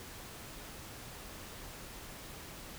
silence, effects pink hiss -48 dBFS RMS until 2.78 s

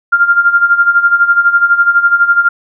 sine tone with tremolo, 1396.9 Hz, F6, in tune, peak -3 dBFS, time 0.12-2.49 s, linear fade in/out 10 ms, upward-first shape sine, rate 12 Hz, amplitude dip 75%, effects none

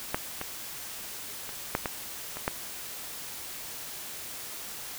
clicks, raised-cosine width 0.5 ms, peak -11 / -18 / -25 / -10 / -14 / -22 / -11 dBFS, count 7, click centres 0.145 / 0.414 / 1.492 / 1.751 / 1.858 / 2.37 / 2.479 s, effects white hiss -40 dBFS RMS until 4.98 s

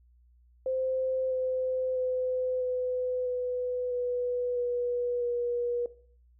sine tone with pitch steps, 520 / 514.3 / 508.7 / 503.2 / 497.7 / 492.2 / 486.9 / 481.5 Hz, C5 / C5 / C5 / B4 / B4 / B4 / B4 / B4, -11 / -30 / -49 / +32 / +13 / -6 / -25 / -44 cents, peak -27 dBFS, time 0.66-5.86 s, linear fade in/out 2 ms, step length 650 ms, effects noise-tail reverb RT60 0.5 s tail -17 dB re dry + added 60 Hz sine -58 dBFS peak until 6.39 s

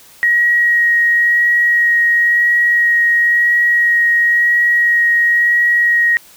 sine tone with vibrato, 1894 Hz, A#6, 27 cents sharp, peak -9 dBFS, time 0.23-6.17 s, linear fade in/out 0 ms, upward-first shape sine, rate 0.97 Hz, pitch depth 10 cents each way, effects white hiss -43 dBFS RMS until 6.36 s

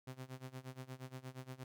sawtooth tone with tremolo, 129.7 Hz, C3, 15 cents flat, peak -40 dBFS, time 0.07-1.64 s, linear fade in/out 5 ms, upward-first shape sine, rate 8.5 Hz, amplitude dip 90%, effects none

